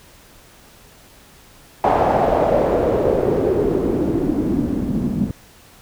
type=noise with low-pass filter sweep; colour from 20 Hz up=white; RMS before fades=-18 dBFS; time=1.84-5.31 s; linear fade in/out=0 ms; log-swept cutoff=770 to 210 Hz; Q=3.2; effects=pink hiss -47 dBFS RMS until 5.81 s